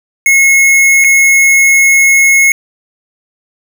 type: tone with dropouts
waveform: square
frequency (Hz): 2174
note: C#7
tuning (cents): -34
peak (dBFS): -5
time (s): 0.26-2.52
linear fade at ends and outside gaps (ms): 1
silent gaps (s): 1.041-1.045
effects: none